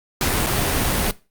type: noise with dropouts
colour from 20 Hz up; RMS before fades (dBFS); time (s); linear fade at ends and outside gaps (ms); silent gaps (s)
pink; -20; 0.21-1.11; 1; 0.463-0.468
effects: noise-tail reverb RT60 0.3 s tail -20 dB re dry + Opus 48 kbps